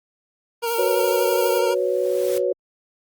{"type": "tone with vibrato", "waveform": "25% pulse", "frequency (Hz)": 465.1, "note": "A#4", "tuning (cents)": -4, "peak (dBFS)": -18, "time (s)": [0.62, 1.75], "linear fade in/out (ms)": 20, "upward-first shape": "sine", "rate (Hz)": 12, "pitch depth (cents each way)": 30}
{"type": "noise", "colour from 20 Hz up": "violet", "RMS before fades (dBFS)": -31, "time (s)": [0.67, 1.59], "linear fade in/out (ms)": 5}
{"type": "chord", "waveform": "sine", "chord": "F# suspended fourth", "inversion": "none", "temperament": "equal", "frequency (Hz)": [370, 493.9, 554.4], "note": ["F#4", "B4", "C#5"], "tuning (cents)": [0, 0, 0], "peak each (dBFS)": -23, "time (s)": [0.78, 2.53], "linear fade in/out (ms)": 10}
{"type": "noise with exponential growth", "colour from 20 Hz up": "white", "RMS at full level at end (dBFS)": -33, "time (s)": [1.32, 2.38], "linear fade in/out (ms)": 1, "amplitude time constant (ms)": 230}
{"effects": ["Opus 32 kbps"]}